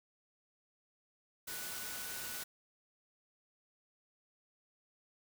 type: tone in noise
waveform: sine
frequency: 1480 Hz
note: F#6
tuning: in tune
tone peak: -51 dBFS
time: 1.47-2.44 s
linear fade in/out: 10 ms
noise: white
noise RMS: -43 dBFS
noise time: 1.47-2.44 s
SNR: -11 dB
effects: none